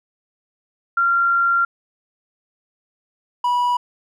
sine / triangle tone pair in turn, 1381 / 976.5 Hz, F6 / B5, -20 / -20 cents, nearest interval tritone, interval 600 cents, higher first, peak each -14 dBFS, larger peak neither, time 0.97-1.65 / 3.44-3.77 s, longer first, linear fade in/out 5 ms, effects none

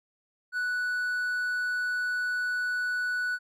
triangle tone, 1480 Hz, F#6, in tune, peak -25 dBFS, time 0.52-3.39 s, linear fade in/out 50 ms, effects none

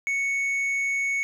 sine tone with tanh clipping, 2217 Hz, C#7, in tune, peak -24 dBFS, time 0.07-1.23 s, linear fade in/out 0 ms, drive 5 dB, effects none

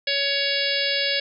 harmonic tone, 560 Hz, C#5, 18 cents sharp, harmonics 1 / 3 / 4 / 5 / 6 / 7 / 8 / 9, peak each -29 / -29 / -29 / -29 / -29 / -29 / -29 / -29 dBFS, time 0.07-1.2 s, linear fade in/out 5 ms, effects none

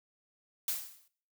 blue noise with exponential decay, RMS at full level -30 dBFS, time 0.68-1.08 s, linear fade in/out 2 ms, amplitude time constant 86 ms, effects noise-tail reverb RT60 0.5 s tail -18 dB re dry

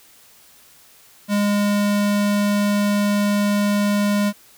square tone, 204.8 Hz, G#3, 24 cents flat, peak -17 dBFS, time 1.28-4.33 s, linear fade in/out 50 ms, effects white hiss -50 dBFS RMS until 4.57 s

